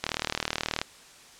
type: click train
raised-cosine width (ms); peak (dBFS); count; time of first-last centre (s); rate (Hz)
0.2; -9; 31; 0.04-0.815; 38.7
effects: white hiss -51 dBFS RMS until 1.39 s + low-pass 8000 Hz 12 dB/octave